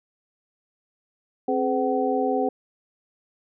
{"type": "tone cluster", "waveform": "sine", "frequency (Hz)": [265, 422.4, 507, 756], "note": ["C4", "G#4", "B4", "F#5"], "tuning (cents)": [22, 29, 45, 37], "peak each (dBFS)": -26, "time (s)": [1.48, 2.49], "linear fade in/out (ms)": 5, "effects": []}